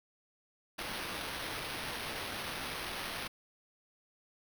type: noise with sample-and-hold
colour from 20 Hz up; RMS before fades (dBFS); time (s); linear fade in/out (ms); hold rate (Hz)
violet; -40; 0.78-3.28; 10; 7350
effects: none